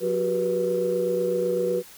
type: tone cluster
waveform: sine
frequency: 181.1 / 370.2 / 398.2 / 487.9 Hz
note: F#3 / F#4 / G4 / B4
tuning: -37 / +1 / +27 / -21 cents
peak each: -32 / -26 / -32 / -23 dBFS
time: 0-1.83 s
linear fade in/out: 50 ms
effects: tanh soft clip ceiling -13 dBFS + white hiss -47 dBFS RMS until 1.97 s